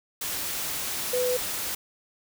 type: tone in noise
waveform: sine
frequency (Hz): 498.7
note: B4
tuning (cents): +17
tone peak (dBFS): -23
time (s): 1.13-1.37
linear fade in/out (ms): 5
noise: white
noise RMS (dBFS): -31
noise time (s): 0.21-1.75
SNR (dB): +5
effects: none